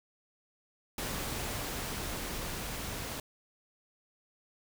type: noise with level ramp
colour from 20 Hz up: pink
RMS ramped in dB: -36 to -39 dBFS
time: 0.98-3.2 s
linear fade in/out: 2 ms
effects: none